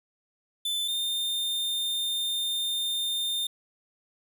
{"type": "tone pair in turn", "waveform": "45% pulse", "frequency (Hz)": [3520, 3623], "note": ["A7", "A7"], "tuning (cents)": [0, 50], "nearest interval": "unison", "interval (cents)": 50, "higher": "second", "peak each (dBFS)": -27, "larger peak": "neither", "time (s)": [[0.65, 0.88], [0.88, 3.47]], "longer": "second", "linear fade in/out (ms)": 5, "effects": []}